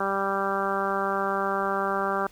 harmonic tone, 196 Hz, G3, in tune, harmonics 1 / 2 / 3 / 4 / 5 / 6 / 7 / 8, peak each -35 / -31 / -32 / -31 / -34 / -30 / -32 / -35 dBFS, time 0-2.27 s, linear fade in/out 5 ms, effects pink hiss -55 dBFS RMS until 2.31 s

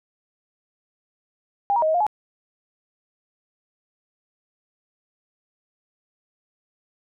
sine tone with pitch steps, 805 / 949 / 626 / 634 / 705 / 848 Hz, G5 / A#5 / D#5 / D#5 / F5 / G#5, +46 / +31 / +10 / +32 / +16 / +36 cents, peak -17 dBFS, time 1.7-2.066 s, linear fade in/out 0 ms, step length 61 ms, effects none

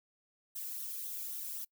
violet noise with flanger, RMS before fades -41 dBFS, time 0.55-1.65 s, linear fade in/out 10 ms, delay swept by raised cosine 0.4 to 1.09 ms, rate 3.8 Hz, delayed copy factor -0.5, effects noise-tail reverb RT60 0.1 s tail -24 dB re dry

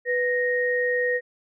sine tone pair together, 493.9 / 1864.7 Hz, B4 / A#6, 0 / 0 cents, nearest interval octave + major seventh, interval 2300 cents, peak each -23 / -24 dBFS, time 0.05-1.21 s, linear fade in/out 50 ms, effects none

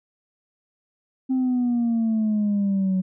sine exponential sweep, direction down, 262.8 to 185 Hz, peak -17 dBFS, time 1.29-3.02 s, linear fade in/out 20 ms, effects tanh soft clip ceiling -17 dBFS

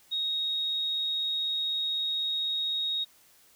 sine tone, 3756 Hz, A#7, 12 cents sharp, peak -27 dBFS, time 0.11-3.05 s, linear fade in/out 20 ms, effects white hiss -60 dBFS RMS until 3.55 s

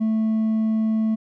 sine tone with hard clipping, 220 Hz, A3, in tune, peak -19 dBFS, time 0-1.16 s, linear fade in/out 20 ms, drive 2 dB, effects none

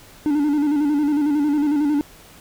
triangle tone with vibrato, 293.7 Hz, D4, in tune, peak -14 dBFS, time 0.26-2.01 s, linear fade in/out 0 ms, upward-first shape square, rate 11 Hz, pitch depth 53 cents each way, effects pink hiss -46 dBFS RMS until 2.4 s

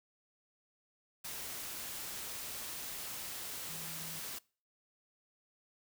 sine tone in noise, 161.9 Hz, E3, 31 cents flat, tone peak -51 dBFS, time 3.69-4.2 s, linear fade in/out 10 ms, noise white, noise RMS -43 dBFS, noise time 1.24-4.39 s, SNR -11 dB, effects noise-tail reverb RT60 0.4 s tail -24 dB re dry

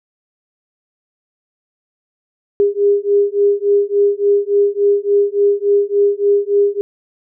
sine beating tone pair, 403.7 / 407.2 Hz, G#4 / G#4, -49 / -34 cents, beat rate 3.5 Hz, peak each -14 dBFS, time 2.6-6.81 s, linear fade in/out 0 ms, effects none

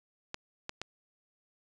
clicks, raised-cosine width 0.2 ms, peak -19 dBFS, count 3, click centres 0.344 / 0.694 / 0.816 s, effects resampled to 22050 Hz

